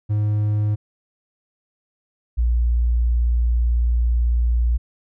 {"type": "tone pair in turn", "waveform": ["triangle", "sine"], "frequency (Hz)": [105.2, 59.04], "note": ["G#2", "A#1"], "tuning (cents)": [23, 23], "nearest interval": "minor seventh", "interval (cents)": 1000, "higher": "first", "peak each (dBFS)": [-15, -15], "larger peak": "neither", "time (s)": [[0.09, 0.76], [2.37, 4.78]], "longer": "second", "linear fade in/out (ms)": 20, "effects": []}